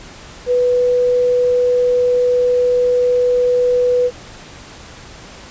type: tone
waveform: sine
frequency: 493.9 Hz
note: B4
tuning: in tune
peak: -11 dBFS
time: 0.46-4.11 s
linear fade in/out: 50 ms
effects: pink hiss -37 dBFS RMS until 5.5 s + resampled to 16000 Hz